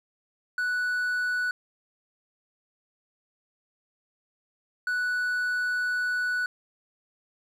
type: tone bursts at uneven times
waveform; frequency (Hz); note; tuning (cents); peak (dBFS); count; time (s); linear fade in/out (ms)
triangle; 1480; F#6; 0; -23; 2; 0.58-1.51 / 4.87-6.46; 2
effects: none